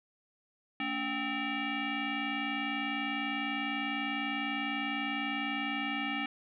sine tone with frequency modulation, 1300 Hz, E6, 24 cents flat, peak -31 dBFS, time 0.8-6.26 s, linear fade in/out 2 ms, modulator 508 Hz, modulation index 3, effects none

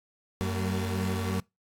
30% pulse tone cluster, 93.6 / 190.1 / 228.3 Hz, F#2 / F#3 / A#3, +20 / +47 / -36 cents, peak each -27 / -32 / -31 dBFS, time 0.41-1.4 s, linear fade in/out 0 ms, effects noise-tail reverb RT60 0.2 s tail -24 dB re dry + AAC 64 kbps

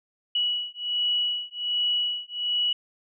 sine beating tone pair, 2932 / 2933.3 Hz, F#7 / F#7, -16 / -16 cents, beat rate 1.3 Hz, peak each -27 / -27 dBFS, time 0.35-2.73 s, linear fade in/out 5 ms, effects none

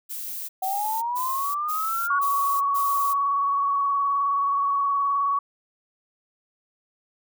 violet noise bursts, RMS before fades -33 dBFS, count 6, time 0.09-3.14 s, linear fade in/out 20 ms, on 400 ms, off 130 ms
sine linear sweep, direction up, 743 to 1452 Hz, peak -24 dBFS, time 0.62-2.19 s, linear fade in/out 5 ms
sine tone with vibrato, 1121 Hz, C#6, 19 cents sharp, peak -20 dBFS, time 2.1-5.39 s, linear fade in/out 5 ms, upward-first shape square, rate 19 Hz, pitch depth 17 cents each way
effects none

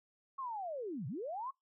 sine linear two-way sweep, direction down then up, 1108.7 to 113.3 to 1108.7 Hz, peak -38 dBFS, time 0.38-1.51 s, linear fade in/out 10 ms, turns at 1.07 s, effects noise-tail reverb RT60 0.2 s tail -26 dB re dry

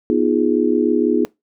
sine chord, F half-diminished seventh, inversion second, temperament equal with one note detuned, 245.1 / 311.1 / 349.2 / 415.3 Hz, Cb4 / Eb4 / F4 / Ab4, -13 / 0 / 0 / 0 cents, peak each -19 dBFS, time 0.1-1.25 s, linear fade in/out 0 ms, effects noise-tail reverb RT60 0.2 s tail -23 dB re dry

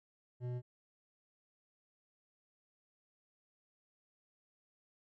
sine tone with hard clipping, 123.47 Hz, B2, in tune, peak -39 dBFS, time 0.4-0.62 s, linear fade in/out 50 ms, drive 10 dB, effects none

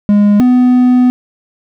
triangle tone pair in turn, 205.6 / 249.7 Hz, G#3 / B3, -17 / +19 cents, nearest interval minor third, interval 336 cents, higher second, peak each -3 dBFS, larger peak neither, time 0.09-0.4 / 0.4-1.1 s, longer second, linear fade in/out 0 ms, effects none

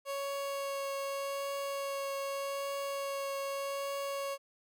30% pulse tone with vibrato, 554.4 Hz, C#5, in tune, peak -32 dBFS, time 0.05-4.38 s, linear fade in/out 50 ms, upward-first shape triangle, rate 0.83 Hz, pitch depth 11 cents each way, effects none

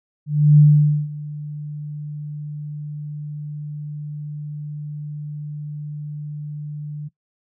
sine tone with ADSR envelope, 148.7 Hz, D3, 22 cents sharp, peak -6 dBFS, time 0.26-7.09 s, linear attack 320 ms, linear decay 500 ms, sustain -21 dB, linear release 19 ms, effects noise-tail reverb RT60 0.1 s tail -19 dB re dry

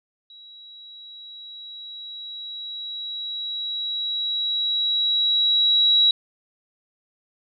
sine tone with level ramp, 3880 Hz, B7, 31 cents flat, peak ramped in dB -43 to -13 dBFS, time 0.3-6.11 s, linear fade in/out 2 ms, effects none

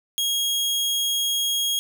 sawtooth tone, 3280 Hz, G#7, 22 cents flat, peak -18 dBFS, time 0.18-1.79 s, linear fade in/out 0 ms, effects none

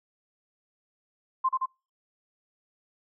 sine tone with echo, 1046.5 Hz, C6, in tune, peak -21 dBFS, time 1.44-1.49 s, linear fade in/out 10 ms, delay 85 ms, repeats 2, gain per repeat -2 dB, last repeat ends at 1.66 s, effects noise-tail reverb RT60 0.3 s tail -26 dB re dry

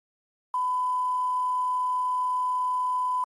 sine tone with quantisation, 1003 Hz, B5, 26 cents sharp, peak -23 dBFS, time 0.54-3.24 s, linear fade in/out 2 ms, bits 8, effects MP3 48 kbps

